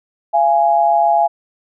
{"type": "tone pair together", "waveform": "sine", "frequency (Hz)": [683.2, 830.6], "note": ["F5", "G#5"], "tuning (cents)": [-38, 0], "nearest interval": "minor third", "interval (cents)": 338, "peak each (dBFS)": -13, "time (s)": [0.33, 1.28], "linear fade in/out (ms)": 20, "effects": []}